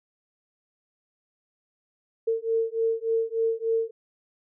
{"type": "beating tone pair", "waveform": "sine", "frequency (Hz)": [451.1, 454.5], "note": ["A4", "A#4"], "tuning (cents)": [43, -44], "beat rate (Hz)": 3.4, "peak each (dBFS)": -26, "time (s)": [2.27, 3.91], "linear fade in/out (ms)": 10, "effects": []}